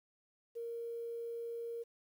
sine tone, 466.2 Hz, A#4, in tune, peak -39 dBFS, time 0.55-1.84 s, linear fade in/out 20 ms, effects 11-bit

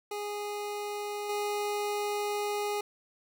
25% pulse tone with level steps, 413.4 Hz, G#4, 8 cents flat, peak -30 / -26 dBFS, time 0.11-2.81 s, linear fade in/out 5 ms, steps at 1.29 s, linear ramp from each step 5 ms, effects none

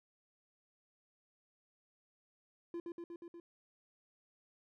triangle tone with echo, 342.1 Hz, F4, 36 cents flat, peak -37 dBFS, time 2.74-2.8 s, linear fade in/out 2 ms, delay 120 ms, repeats 5, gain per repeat -2 dB, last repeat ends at 3.4 s, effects none

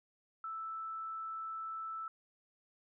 sine tone, 1318.5 Hz, E6, in tune, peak -39 dBFS, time 0.44-2.08 s, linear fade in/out 2 ms, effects none

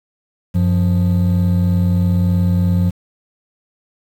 triangle tone pair together, 93.7 / 176.88 Hz, F#2 / F3, +22 / +22 cents, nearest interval major seventh, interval 1100 cents, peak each -12 / -13 dBFS, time 0.54-2.91 s, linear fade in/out 20 ms, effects tanh soft clip ceiling -2 dBFS + 7-bit

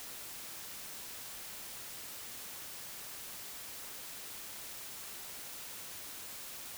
silence, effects white hiss -46 dBFS RMS until 6.77 s

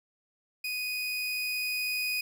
30% pulse tone with level ramp, 2489 Hz, D#7, in tune, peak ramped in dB -29 to -26 dBFS, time 0.64-2.21 s, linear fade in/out 5 ms, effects none

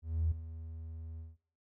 triangle tone with ADSR envelope, 80.9 Hz, E2, 32 cents flat, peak -23 dBFS, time 0.02-1.37 s, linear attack 290 ms, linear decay 12 ms, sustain -17 dB, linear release 180 ms, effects noise-tail reverb RT60 0.5 s tail -19 dB re dry + tanh soft clip ceiling -25 dBFS

